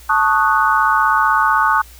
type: chord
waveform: sine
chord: D# half-diminished seventh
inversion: second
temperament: equal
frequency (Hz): 880 / 1108.7 / 1244.5 / 1480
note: A5 / C#6 / D#6 / F#6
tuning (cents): 0 / 0 / 0 / 0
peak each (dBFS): -17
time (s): 0.09-1.82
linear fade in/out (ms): 10
effects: added 60 Hz sine -40 dBFS peak until 1.99 s + white hiss -44 dBFS RMS until 1.99 s